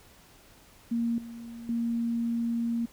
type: tone with level steps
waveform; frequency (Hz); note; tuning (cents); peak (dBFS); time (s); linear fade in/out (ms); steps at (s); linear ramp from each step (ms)
sine; 233.1; A#3; 0; -25 / -39 / -26; 0.91-2.86; 10; 1.18 / 1.69; 2
effects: pink hiss -56 dBFS RMS until 2.92 s